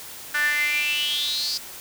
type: tone with high-pass filter sweep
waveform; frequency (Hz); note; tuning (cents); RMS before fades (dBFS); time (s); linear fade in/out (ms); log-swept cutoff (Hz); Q
sawtooth; 295.5; D4; +11; -24; 0.34-1.58; 10; 1600 to 4900; 10
effects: white hiss -39 dBFS RMS until 1.8 s